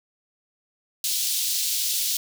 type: high-pass noise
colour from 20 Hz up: pink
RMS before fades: -25 dBFS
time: 1.04-2.17 s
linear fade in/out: 2 ms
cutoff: 3600 Hz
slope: 24 dB/octave
effects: none